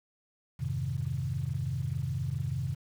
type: chord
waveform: sine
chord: F minor seventh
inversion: none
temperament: equal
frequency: 87.31 / 103.83 / 130.81 / 155.56 Hz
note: F2 / Ab2 / C3 / Eb3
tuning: 0 / 0 / 0 / 0 cents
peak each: -37 / -37 / -32 / -37 dBFS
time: 0.59-2.75 s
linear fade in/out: 20 ms
effects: tanh soft clip ceiling -19 dBFS + 9-bit